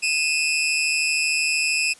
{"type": "tone pair together", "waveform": "sawtooth", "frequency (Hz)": [2493, 2646], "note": ["D#7", "E7"], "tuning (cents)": [3, 6], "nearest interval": "minor second", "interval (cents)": 103, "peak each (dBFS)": -19, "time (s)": [0.02, 1.94], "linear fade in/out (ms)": 20, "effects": ["white hiss -50 dBFS RMS until 1.99 s", "resampled to 24000 Hz"]}